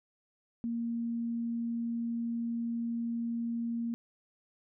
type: tone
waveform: sine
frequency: 233.1 Hz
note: A#3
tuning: in tune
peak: -31 dBFS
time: 0.64-3.94 s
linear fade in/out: 0 ms
effects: none